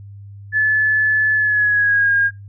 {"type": "tone with pitch glide", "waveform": "sine", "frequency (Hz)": [1729, 1622.6], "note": ["A6", "G#6"], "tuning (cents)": [-31, -41], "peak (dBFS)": -12, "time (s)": [0.52, 2.31], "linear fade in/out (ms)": 50, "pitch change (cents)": -110, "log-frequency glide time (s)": [1.34, 2.13], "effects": ["noise-tail reverb RT60 0.2 s tail -21 dB re dry", "added 100 Hz sine -34 dBFS peak until 2.48 s"]}